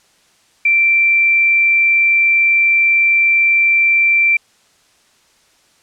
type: tone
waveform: sine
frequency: 2349 Hz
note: D7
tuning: in tune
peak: -9 dBFS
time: 0.65-4.37 s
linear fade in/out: 5 ms
effects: white hiss -54 dBFS RMS until 5.82 s + low-pass 8000 Hz 12 dB/octave